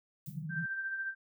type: noise with exponential decay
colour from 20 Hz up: violet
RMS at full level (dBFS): -48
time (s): 0.26-0.48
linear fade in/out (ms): 1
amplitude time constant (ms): 47
type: band-pass noise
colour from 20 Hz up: pink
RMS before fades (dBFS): -40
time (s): 0.27-0.66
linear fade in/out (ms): 10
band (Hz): 140 to 180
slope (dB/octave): 96
type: tone with tremolo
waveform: sine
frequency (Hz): 1568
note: G6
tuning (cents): 0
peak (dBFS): -32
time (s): 0.49-1.15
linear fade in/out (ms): 50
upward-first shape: triangle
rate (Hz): 14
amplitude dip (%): 50
effects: none